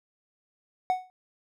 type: tone with exponential decay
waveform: triangle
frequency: 740 Hz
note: F#5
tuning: in tune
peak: -17 dBFS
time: 0.9-1.1 s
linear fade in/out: 0 ms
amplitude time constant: 43 ms
effects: none